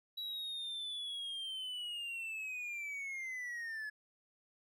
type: linear sweep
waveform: triangle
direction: down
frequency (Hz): 3913 to 1697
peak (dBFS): -38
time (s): 0.17-3.9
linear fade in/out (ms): 10
effects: none